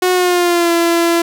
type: tone with pitch glide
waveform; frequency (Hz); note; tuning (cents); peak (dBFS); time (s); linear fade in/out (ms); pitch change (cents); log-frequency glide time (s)
sawtooth; 365 to 338.6; F#4 to E4; -24 to +46; -7; 0.02-1.22; 5; -130; 0.13-0.72
effects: none